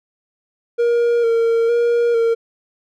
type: tone with vibrato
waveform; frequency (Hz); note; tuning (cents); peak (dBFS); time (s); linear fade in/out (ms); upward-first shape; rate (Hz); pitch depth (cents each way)
triangle; 466.2; A#4; 0; -11; 0.78-2.35; 20; square; 1.1; 24
effects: none